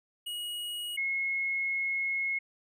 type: tone pair in turn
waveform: square / sine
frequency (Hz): 2898 / 2170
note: F#7 / C#7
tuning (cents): -37 / -37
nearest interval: perfect fourth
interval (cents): 500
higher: first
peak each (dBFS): -35 / -28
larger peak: second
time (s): 0.26-0.97 / 0.97-2.39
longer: second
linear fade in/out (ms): 10
effects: none